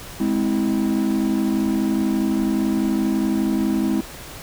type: chord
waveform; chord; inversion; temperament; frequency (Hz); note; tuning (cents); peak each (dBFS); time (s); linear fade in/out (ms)
triangle; Ab augmented; none; just; 207.7 / 259.6 / 324.5; Ab3 / C4 / E4; 0 / -13 / -27; -19 / -20 / -20; 0.2-4.01; 5
effects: tanh soft clip ceiling -9 dBFS + pink hiss -37 dBFS RMS until 4.42 s